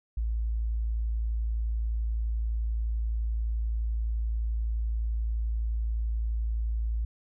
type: tone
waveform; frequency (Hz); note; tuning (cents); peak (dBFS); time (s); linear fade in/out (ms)
sine; 55.8; A1; +25; -26; 0.17-7.05; 5
effects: none